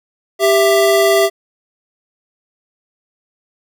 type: tone pair together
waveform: square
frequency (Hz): 394.3 / 663.1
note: G4 / E5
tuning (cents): +10 / +10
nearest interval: major sixth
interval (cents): 900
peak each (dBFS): -13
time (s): 0.39-1.3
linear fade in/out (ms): 50
effects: none